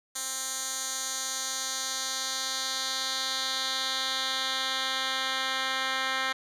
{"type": "tone with band-pass filter sweep", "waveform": "10% pulse", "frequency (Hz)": 263.6, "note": "C4", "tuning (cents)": 13, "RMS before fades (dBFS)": -31, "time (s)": [0.15, 6.33], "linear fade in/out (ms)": 10, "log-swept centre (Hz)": [7700, 2500], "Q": 1.8, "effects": []}